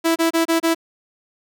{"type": "tone bursts", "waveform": "sawtooth", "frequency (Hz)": 329.6, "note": "E4", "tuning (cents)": 0, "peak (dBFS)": -11, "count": 5, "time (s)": [0.04, 0.748], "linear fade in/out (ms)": 20, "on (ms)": 120, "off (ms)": 27, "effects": []}